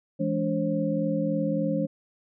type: tone cluster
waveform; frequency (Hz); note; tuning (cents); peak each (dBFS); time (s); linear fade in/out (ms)
sine; 166.4 / 209.8 / 288.1 / 534; E3 / G#3 / D4 / C5; +17 / +18 / -33 / +35; -29; 0.19-1.87; 20
effects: none